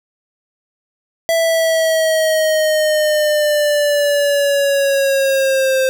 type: linear sweep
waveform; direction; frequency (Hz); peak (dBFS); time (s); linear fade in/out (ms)
square; down; 663 to 523.3; -13; 1.29-5.89; 0
effects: none